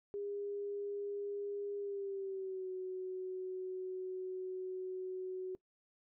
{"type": "tone with pitch glide", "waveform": "sine", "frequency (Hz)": [405.5, 371.8], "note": ["G#4", "F#4"], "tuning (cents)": [-41, 8], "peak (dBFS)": -38, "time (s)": [0.14, 5.55], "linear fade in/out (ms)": 0, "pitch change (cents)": -151, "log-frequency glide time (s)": [1.78, 2.7], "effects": ["noise-tail reverb RT60 0.1 s tail -20 dB re dry"]}